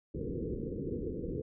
white low-pass noise, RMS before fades -37 dBFS, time 0.14-1.42 s, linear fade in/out 10 ms, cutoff 490 Hz, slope 96 dB/octave, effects none

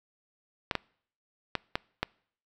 clicks, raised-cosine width 0.3 ms, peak -11 dBFS, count 5, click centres 0.712 / 0.753 / 1.553 / 1.755 / 2.03 s, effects noise-tail reverb RT60 0.6 s tail -26 dB re dry

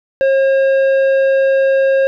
triangle tone with tanh clipping, 539 Hz, C#5, 49 cents flat, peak -11 dBFS, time 0.21-2.07 s, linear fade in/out 0 ms, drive 13 dB, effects none

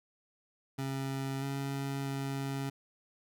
25% pulse tone with pitch steps, 135.4 / 137.9 / 137 Hz, C#3 / C#3 / C#3, -40 / -9 / -20 cents, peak -30 dBFS, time 0.78-2.7 s, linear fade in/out 10 ms, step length 640 ms, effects none

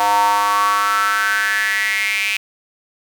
square tone with high-pass filter sweep, 102.1 Hz, G#2, 29 cents flat, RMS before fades -17 dBFS, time 0-2.37 s, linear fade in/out 0 ms, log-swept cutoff 830 to 2500 Hz, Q 6.8, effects 7-bit

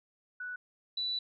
sine tone pair in turn, 1480 / 3961 Hz, F#6 / B7, 0 / +4 cents, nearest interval octave + perfect fourth, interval 1704 cents, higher second, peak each -37 / -31 dBFS, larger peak second, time 0.4-0.56 / 0.97-1.19 s, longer second, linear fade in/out 5 ms, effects none

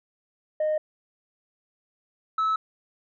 sine tone pair in turn, 616 / 1300.7 Hz, D#5 / E6, -17 / -24 cents, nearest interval octave + minor second, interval 1293 cents, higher second, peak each -20 / -19 dBFS, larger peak second, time 0.6-0.78 / 2.38-2.56 s, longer neither, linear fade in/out 5 ms, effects tanh soft clip ceiling -20 dBFS

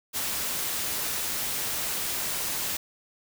white noise with ADSR envelope, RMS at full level -28 dBFS, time 0.13-2.77 s, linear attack 39 ms, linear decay 21 ms, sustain -2 dB, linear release 4 ms, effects none

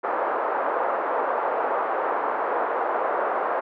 pink band-pass noise, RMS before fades -25 dBFS, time 0.03-3.61 s, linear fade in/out 20 ms, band 470 to 1300 Hz, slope 24 dB/octave, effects none

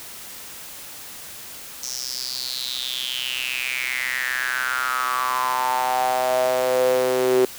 sawtooth tone with high-pass filter sweep, 127.6 Hz, C3, 43 cents flat, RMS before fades -23 dBFS, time 1.83-7.45 s, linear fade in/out 2 ms, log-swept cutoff 5900 to 380 Hz, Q 7.1, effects white hiss -38 dBFS RMS until 7.58 s

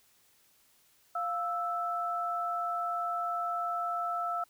sine tone pair together, 698.5 / 1318.5 Hz, F5 / E6, 0 / 0 cents, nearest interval major seventh, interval 1100 cents, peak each -34 / -32 dBFS, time 1.15-4.44 s, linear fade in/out 5 ms, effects white hiss -66 dBFS RMS until 4.49 s

